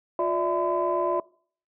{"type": "tone cluster", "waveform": "sine", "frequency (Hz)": [355.5, 587, 655, 1015], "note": ["F4", "D5", "E5", "B5"], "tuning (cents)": [31, -1, -11, 47], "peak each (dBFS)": -27, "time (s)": [0.19, 1.2], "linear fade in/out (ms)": 2, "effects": ["noise-tail reverb RT60 0.5 s tail -23 dB re dry", "tanh soft clip ceiling -14 dBFS"]}